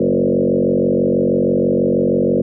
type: tone with frequency modulation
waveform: sine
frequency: 357.5 Hz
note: F4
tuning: 41 cents sharp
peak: -12 dBFS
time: 0-2.42 s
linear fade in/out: 5 ms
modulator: 46.2 Hz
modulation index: 4.1
effects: none